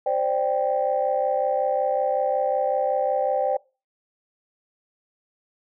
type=chord; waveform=sine; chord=C suspended second; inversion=none; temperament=just; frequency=523.3 / 588.7 / 784.9 Hz; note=C5 / D5 / G5; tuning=0 / +4 / +2 cents; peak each=-24 dBFS; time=0.06-3.57 s; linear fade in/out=5 ms; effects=noise-tail reverb RT60 0.3 s tail -23 dB re dry + tanh soft clip ceiling -11 dBFS